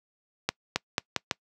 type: accelerating click train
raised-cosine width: 0.2 ms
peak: -7 dBFS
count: 5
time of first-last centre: 0.49-1.312 s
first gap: 270 ms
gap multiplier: 0.82
effects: noise-tail reverb RT60 0.1 s tail -25 dB re dry + high-pass 100 Hz 12 dB/octave